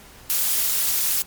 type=noise with amplitude modulation; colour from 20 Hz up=blue; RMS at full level=-18 dBFS; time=0.3-1.22 s; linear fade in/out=0 ms; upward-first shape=sine; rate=286 Hz; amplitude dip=70%; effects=pink hiss -46 dBFS RMS until 1.26 s + MP3 96 kbps